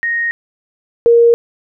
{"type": "tone pair in turn", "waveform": "sine", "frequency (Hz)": [1864.7, 468.5], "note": ["A#6", "A#4"], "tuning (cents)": [0, 9], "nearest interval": "2 octaves", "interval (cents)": 2391, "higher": "first", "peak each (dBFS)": [-14, -5], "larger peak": "second", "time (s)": [[0.03, 0.31], [1.06, 1.34]], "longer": "neither", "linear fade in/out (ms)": 0, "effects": []}